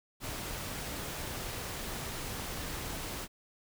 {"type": "noise", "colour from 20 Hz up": "pink", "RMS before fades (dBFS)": -39, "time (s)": [0.2, 3.28], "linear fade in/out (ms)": 50, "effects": []}